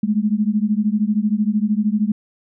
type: beating tone pair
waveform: sine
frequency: 205.6 / 218.6 Hz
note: G#3 / A3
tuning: -17 / -11 cents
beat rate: 13 Hz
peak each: -18 / -19 dBFS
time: 0.03-2.12 s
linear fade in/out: 5 ms
effects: none